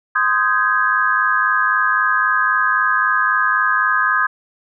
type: chord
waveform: sine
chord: Ab major seventh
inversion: first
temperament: just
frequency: 1038.3 / 1245.9 / 1557.4 / 1661.2 Hz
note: C6 / Eb6 / G6 / Ab6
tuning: -14 / +2 / -12 / 0 cents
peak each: -21 / -18 / -20 / -18 dBFS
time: 0.15-4.27 s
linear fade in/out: 10 ms
effects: none